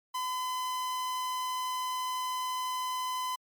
45% pulse tone, 1014 Hz, B5, 45 cents sharp, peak -31 dBFS, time 0.14-3.36 s, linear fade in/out 10 ms, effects MP3 96 kbps

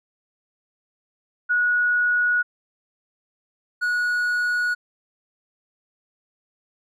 sine / triangle tone pair in turn, 1459 / 1459 Hz, F#6 / F#6, -25 / -25 cents, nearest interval unison, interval 0 cents, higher neither, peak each -17 / -18 dBFS, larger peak first, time 1.49-2.43 / 3.81-4.75 s, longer neither, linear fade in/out 20 ms, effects none

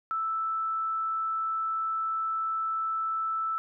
sine tone, 1318.5 Hz, E6, in tune, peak -27 dBFS, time 0.11-3.58 s, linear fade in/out 0 ms, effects none

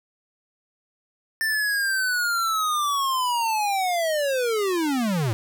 square linear sweep, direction down, 1790 to 102.8 Hz, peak -22 dBFS, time 1.41-5.33 s, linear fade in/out 0 ms, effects none

